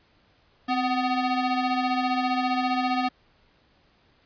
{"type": "ring-modulated tone", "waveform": "30% pulse", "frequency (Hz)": 501, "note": "B4", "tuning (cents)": 25, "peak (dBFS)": -17, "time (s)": [0.68, 3.09], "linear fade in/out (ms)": 10, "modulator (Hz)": 243, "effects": ["pink hiss -62 dBFS RMS until 4.25 s", "resampled to 11025 Hz"]}